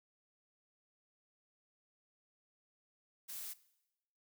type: noise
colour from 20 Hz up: blue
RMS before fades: -45 dBFS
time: 3.28-3.54 s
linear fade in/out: 20 ms
effects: noise-tail reverb RT60 0.9 s tail -19 dB re dry